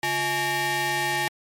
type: ring-modulated tone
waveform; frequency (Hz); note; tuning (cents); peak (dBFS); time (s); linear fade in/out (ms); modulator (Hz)
sawtooth; 493.9; B4; 0; -16; 0.03-1.28; 2; 1340
effects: MP3 64 kbps